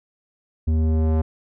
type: tone with low-pass filter sweep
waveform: square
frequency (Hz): 79.1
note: D#2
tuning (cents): +29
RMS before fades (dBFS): -19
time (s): 0.67-1.22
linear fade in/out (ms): 10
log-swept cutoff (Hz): 220 to 780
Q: 0.84
effects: none